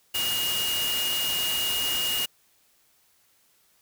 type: tone in noise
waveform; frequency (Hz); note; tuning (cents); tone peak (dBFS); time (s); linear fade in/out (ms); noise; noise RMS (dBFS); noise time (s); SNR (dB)
sine; 2860; F7; +41; -26; 0.14-2.26; 10; white; -30; 0.14-2.26; +1
effects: white hiss -64 dBFS RMS until 3.81 s